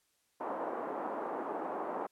white band-pass noise, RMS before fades -38 dBFS, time 0.4-2.07 s, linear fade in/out 10 ms, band 270 to 1000 Hz, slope 24 dB/octave, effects white hiss -75 dBFS RMS until 2.11 s + low-pass 12000 Hz 12 dB/octave

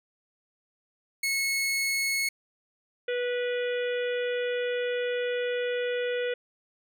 sawtooth tone, 2188 Hz, C#7, 23 cents flat, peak -22 dBFS, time 1.23-2.29 s, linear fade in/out 5 ms
harmonic tone, 490 Hz, B4, 14 cents flat, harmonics 1 / 3 / 4 / 5 / 6 / 7, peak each -27 / -37 / -39 / -41 / -43 / -44 dBFS, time 3.08-6.34 s, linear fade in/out 5 ms
effects none

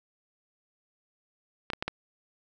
clicks, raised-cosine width 0.3 ms, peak -14 dBFS, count 4, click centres 1.702 / 1.734 / 1.825 / 1.88 s, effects none

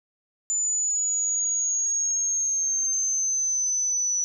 sine exponential sweep, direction down, 7040 to 5920 Hz, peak -22 dBFS, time 0.5-4.24 s, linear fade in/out 0 ms, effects none

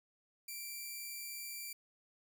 5% pulse tone, 2349 Hz, D7, in tune, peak -33 dBFS, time 0.48-1.73 s, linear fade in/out 5 ms, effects none

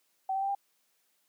sine tone with pitch steps, 766 / 776.2 / 786.6 / 797.1 Hz, G5 / G5 / G5 / G5, -40 / -17 / +6 / +29 cents, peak -28 dBFS, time 0.29-0.55 s, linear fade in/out 5 ms, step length 65 ms, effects white hiss -73 dBFS RMS until 1.28 s + high-pass 200 Hz 12 dB/octave

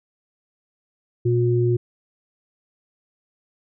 sine tone pair together, 120 / 358.5 Hz, B2 / F4, -49 / +45 cents, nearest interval octave + perfect fifth, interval 1894 cents, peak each -18 / -20 dBFS, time 1.25-1.77 s, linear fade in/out 10 ms, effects none

